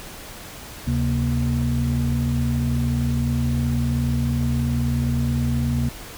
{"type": "tone cluster", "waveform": "sine", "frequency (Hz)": [73.7, 132.7, 235.6], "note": ["D2", "C3", "A#3"], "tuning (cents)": [7, 25, 19], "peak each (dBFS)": [-23, -21, -23], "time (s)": [0.87, 5.89], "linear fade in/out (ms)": 5, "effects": ["tanh soft clip ceiling -12 dBFS", "pink hiss -38 dBFS RMS until 6.17 s"]}